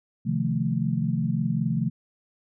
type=chord; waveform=sine; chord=F dominant seventh; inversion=second; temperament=equal; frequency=130.81 / 155.56 / 174.61 / 220 Hz; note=C3 / Eb3 / F3 / A3; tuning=0 / 0 / 0 / 0 cents; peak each=-28 dBFS; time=0.25-1.9 s; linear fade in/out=20 ms; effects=none